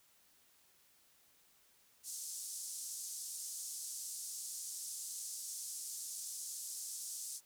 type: band-pass noise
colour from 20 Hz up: white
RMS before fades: -45 dBFS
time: 2.03-7.41 s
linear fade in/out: 50 ms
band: 5600 to 10000 Hz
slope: 24 dB/octave
effects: white hiss -69 dBFS RMS until 7.45 s